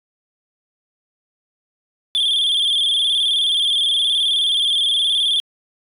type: tone with vibrato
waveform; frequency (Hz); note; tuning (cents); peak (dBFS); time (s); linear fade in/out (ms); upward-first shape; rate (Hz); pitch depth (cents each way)
sine; 3360; G#7; +19; -12; 2.15-5.4; 0; square; 19; 63
effects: tanh soft clip ceiling -14 dBFS